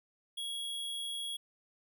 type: tone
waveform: square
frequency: 3322 Hz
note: G#7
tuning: in tune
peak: -37 dBFS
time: 0.37-1.37 s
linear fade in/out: 10 ms
effects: none